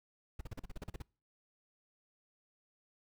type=noise bursts; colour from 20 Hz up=brown; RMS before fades=-41 dBFS; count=11; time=0.39-1.022 s; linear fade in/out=5 ms; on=22 ms; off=39 ms; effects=noise-tail reverb RT60 0.4 s tail -25 dB re dry